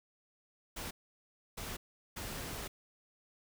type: noise bursts at uneven times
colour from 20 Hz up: pink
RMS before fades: -42 dBFS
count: 3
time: 0.76-0.91 / 1.57-1.77 / 2.16-2.68 s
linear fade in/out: 10 ms
effects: none